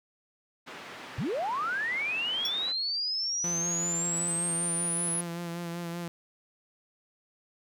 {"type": "band-pass noise", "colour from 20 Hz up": "white", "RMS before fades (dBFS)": -44, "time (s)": [0.66, 2.73], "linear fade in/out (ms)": 20, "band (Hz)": [160, 2200], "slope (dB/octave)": 12}
{"type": "linear sweep", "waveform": "sine", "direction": "up", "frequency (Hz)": [89.2, 10470], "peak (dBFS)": -28, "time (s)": [1.18, 5.21], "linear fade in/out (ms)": 5}
{"type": "tone with exponential decay", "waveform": "square", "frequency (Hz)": 5520, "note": "F8", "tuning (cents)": -21, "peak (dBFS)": -28, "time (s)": [2.45, 2.54], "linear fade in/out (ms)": 5, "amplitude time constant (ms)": 18}
{"type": "tone with vibrato", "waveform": "sawtooth", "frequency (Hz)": 171.2, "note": "F3", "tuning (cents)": -34, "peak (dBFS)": -30, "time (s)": [3.44, 6.08], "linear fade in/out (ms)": 0, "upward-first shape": "sine", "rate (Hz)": 5.2, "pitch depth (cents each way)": 29}
{"effects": []}